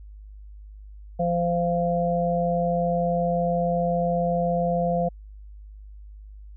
harmonic tone, 172.7 Hz, F3, 19 cents flat, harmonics 1 / 3 / 4, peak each -25 / -25 / -25 dBFS, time 1.19-5.09 s, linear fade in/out 10 ms, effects added 51 Hz sine -40 dBFS peak until 6.56 s

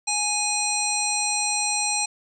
harmonic tone, 830 Hz, G#5, 1 cent flat, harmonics 1 / 3 / 5 / 7 / 9 / 10, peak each -29 / -29 / -29 / -29 / -29 / -29 dBFS, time 0.07-2.06 s, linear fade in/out 10 ms, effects none

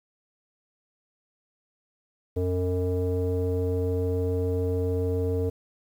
square tone with low-pass filter, 90.7 Hz, F#2, 34 cents flat, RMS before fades -26 dBFS, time 2.36-5.5 s, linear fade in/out 10 ms, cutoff 480 Hz, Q 4.9, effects 9-bit

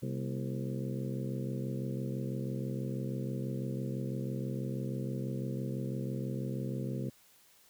harmonic tone with a mistuned harmonic, 66.1 Hz, C2, 18 cents sharp, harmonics 2 / 3 / 4 / 5 / 6 / 7 / 8, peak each -36 / -40 / -42 / -44 / -46 / -47 / -48 dBFS, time 0.02-7.1 s, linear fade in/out 10 ms, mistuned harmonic 4, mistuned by -140 cents, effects white hiss -63 dBFS RMS until 7.69 s

